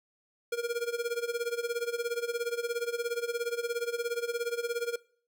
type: tone with tremolo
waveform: square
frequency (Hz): 472.7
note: A#4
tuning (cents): +24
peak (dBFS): -28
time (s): 0.52-4.96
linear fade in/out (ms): 5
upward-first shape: sine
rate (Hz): 17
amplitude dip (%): 85
effects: noise-tail reverb RT60 0.5 s tail -23 dB re dry